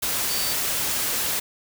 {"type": "tone in noise", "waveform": "sine", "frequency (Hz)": 4587, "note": "D8", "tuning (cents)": -42, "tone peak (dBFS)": -30, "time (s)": [0.29, 0.54], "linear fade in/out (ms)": 10, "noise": "white", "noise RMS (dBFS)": -25, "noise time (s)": [0.02, 1.4], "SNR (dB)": -8, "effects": []}